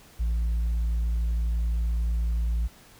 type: tone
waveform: sine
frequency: 57 Hz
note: A#1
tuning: 38 cents flat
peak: -20 dBFS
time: 0.19-2.68 s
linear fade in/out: 20 ms
effects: tanh soft clip ceiling -22 dBFS + pink hiss -53 dBFS RMS until 2.99 s